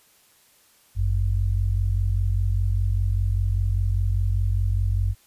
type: tone pair together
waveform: sine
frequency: 50.29 / 95.3 Hz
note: G1 / G2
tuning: +45 / -48 cents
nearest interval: major seventh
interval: 1107 cents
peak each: -22 dBFS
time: 0.95-5.15 s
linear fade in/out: 50 ms
effects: white hiss -58 dBFS RMS until 5.26 s + resampled to 32000 Hz